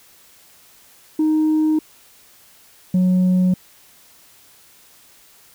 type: tone pair in turn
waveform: sine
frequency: 310.8 / 183.21 Hz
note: D#4 / F#3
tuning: -2 / -17 cents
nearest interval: major sixth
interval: 915 cents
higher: first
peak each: -12 / -10 dBFS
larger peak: second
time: 1.19-1.79 / 2.94-3.54 s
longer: neither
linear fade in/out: 5 ms
effects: tanh soft clip ceiling -12 dBFS + white hiss -50 dBFS RMS until 5.54 s